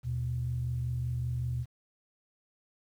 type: tone pair together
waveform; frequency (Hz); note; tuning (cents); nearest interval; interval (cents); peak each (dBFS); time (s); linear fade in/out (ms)
sine; 76.63 / 121.9; D#2 / B2; -26 / -22; minor sixth; 804; -36 / -30; 0.03-1.66; 50
effects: tanh soft clip ceiling -22 dBFS + 10-bit